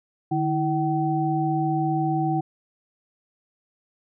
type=tone cluster; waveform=sine; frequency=151.9 / 326.3 / 763 Hz; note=D#3 / E4 / G5; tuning=-41 / -18 / -47 cents; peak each=-25 dBFS; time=0.31-2.41 s; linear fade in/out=10 ms; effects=none